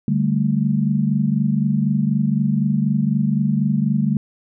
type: chord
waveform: sine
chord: D suspended fourth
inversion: none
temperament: equal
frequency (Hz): 146.83 / 196 / 220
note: D3 / G3 / A3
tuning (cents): 0 / 0 / 0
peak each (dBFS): -20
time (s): 0.08-4.17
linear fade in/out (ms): 2
effects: none